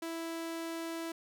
sawtooth tone, 330 Hz, E4, 2 cents sharp, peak -33 dBFS, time 0.02-1.12 s, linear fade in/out 5 ms, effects none

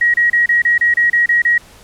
sine tone bursts, 1900 Hz, A#6, 33 cents sharp, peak -9 dBFS, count 10, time 0.01-1.58 s, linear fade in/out 5 ms, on 130 ms, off 30 ms, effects pink hiss -43 dBFS RMS until 1.83 s + low-pass 12000 Hz 12 dB/octave

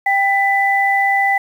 sine tone pair together, 789.4 / 1992 Hz, G5 / B6, +12 / +14 cents, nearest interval octave + major third, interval 1602 cents, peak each -15 dBFS, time 0.06-1.38 s, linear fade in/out 5 ms, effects 7-bit

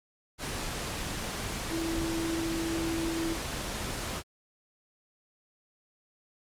sine tone in noise, 329.6 Hz, E4, in tune, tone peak -30 dBFS, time 1.69-3.37 s, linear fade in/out 50 ms, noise pink, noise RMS -35 dBFS, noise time 0.38-4.23 s, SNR +2 dB, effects low-pass 11000 Hz 12 dB/octave + Opus 48 kbps

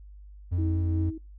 triangle tone with vibrato, 87.31 Hz, F2, in tune, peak -22 dBFS, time 0.51-1.11 s, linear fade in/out 20 ms, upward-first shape triangle, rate 4.4 Hz, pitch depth 26 cents each way
sine tone with tremolo, 319.4 Hz, D#4, 45 cents sharp, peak -29 dBFS, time 0.58-1.18 s, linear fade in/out 5 ms, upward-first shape triangle, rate 2.9 Hz, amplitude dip 60%
effects noise-tail reverb RT60 0.2 s tail -21 dB re dry + added 50 Hz sine -44 dBFS peak until 1.38 s

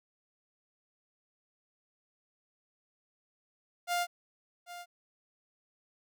sawtooth tone with echo, 702 Hz, F5, 9 cents sharp, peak -25 dBFS, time 3.87-4.07 s, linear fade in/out 50 ms, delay 790 ms, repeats 1, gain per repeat -14 dB, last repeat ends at 4.86 s, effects none

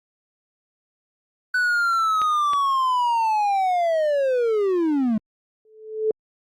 triangle linear sweep, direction down, 1500 to 207.7 Hz, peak -16 dBFS, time 1.54-5.18 s, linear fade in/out 5 ms
clicks, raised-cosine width 0.3 ms, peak -16 dBFS, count 2, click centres 2.217 / 2.534 s
sine tone with exponential growth, 435.3 Hz, A4, 19 cents flat, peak -15 dBFS, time 5.65-6.11 s, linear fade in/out 2 ms, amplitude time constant 100 ms
effects Opus 32 kbps

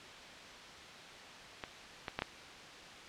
clicks, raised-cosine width 0.3 ms, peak -23 / -21 / -18 / -17 dBFS, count 4, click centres 1.638 / 2.082 / 2.19 / 2.221 s, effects white hiss -50 dBFS RMS until 3.08 s + low-pass 4000 Hz 12 dB/octave

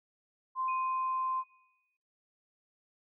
sine tone, 1041 Hz, C6, 9 cents flat, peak -30 dBFS, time 0.55-1.44 s, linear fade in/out 50 ms
sine tone with exponential decay, 2489 Hz, D#7, in tune, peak -40 dBFS, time 0.68-1.97 s, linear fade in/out 5 ms, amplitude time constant 280 ms
effects noise-tail reverb RT60 0.8 s tail -21 dB re dry

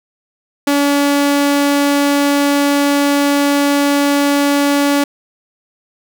sawtooth tone, 284.9 Hz, C#4, 48 cents sharp, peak -7 dBFS, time 0.67-5.04 s, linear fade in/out 5 ms, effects none

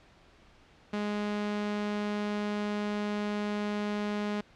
sawtooth tone, 207.7 Hz, G#3, in tune, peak -26 dBFS, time 0.93-4.41 s, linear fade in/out 5 ms, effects pink hiss -59 dBFS RMS until 4.55 s + low-pass 4000 Hz 12 dB/octave

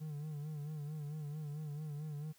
triangle tone with vibrato, 150 Hz, D3, 37 cents sharp, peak -38 dBFS, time 0-2.33 s, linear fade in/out 20 ms, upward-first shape sine, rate 4.5 Hz, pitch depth 69 cents each way, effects white hiss -68 dBFS RMS until 2.38 s

